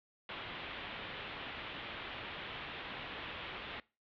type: low-pass noise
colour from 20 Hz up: white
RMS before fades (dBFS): -45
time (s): 0.29-3.8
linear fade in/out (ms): 2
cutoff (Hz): 3500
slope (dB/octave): 48
effects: noise-tail reverb RT60 0.3 s tail -22 dB re dry